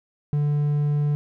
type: tone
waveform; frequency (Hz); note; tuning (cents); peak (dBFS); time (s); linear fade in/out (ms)
triangle; 146.83; D3; 0; -17; 0.33-1.15; 0
effects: none